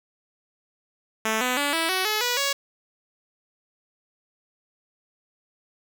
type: tone with pitch steps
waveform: 5% pulse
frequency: 220 / 251.3 / 287 / 327.7 / 374.3 / 427.5 / 488.2 / 557.6 Hz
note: A3 / B3 / D4 / E4 / F#4 / A4 / B4 / C#5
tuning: 0 / +30 / -40 / -10 / +20 / -50 / -20 / +10 cents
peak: -11 dBFS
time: 1.25-2.53 s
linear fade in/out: 5 ms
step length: 160 ms
effects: none